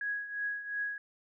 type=tone with tremolo; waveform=sine; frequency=1661.2 Hz; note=G#6; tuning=in tune; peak=-30 dBFS; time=0.01-0.98 s; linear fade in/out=2 ms; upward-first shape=triangle; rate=2.8 Hz; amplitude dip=75%; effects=none